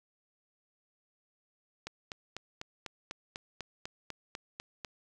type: click train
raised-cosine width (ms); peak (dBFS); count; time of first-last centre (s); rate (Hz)
0.2; -22; 13; 1.87-4.848; 4.03
effects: none